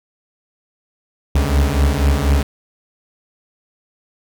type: beating tone pair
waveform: 40% pulse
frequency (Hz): 68.2 / 72.3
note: C#2 / D2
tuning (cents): -28 / -27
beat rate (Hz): 4.1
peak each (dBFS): -15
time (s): 1.35-2.43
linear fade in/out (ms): 5
effects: none